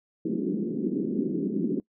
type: band-pass noise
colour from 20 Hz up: pink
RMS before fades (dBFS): -28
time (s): 0.25-1.8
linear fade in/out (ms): 2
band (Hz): 180 to 390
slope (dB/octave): 48
effects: noise-tail reverb RT60 0.1 s tail -23 dB re dry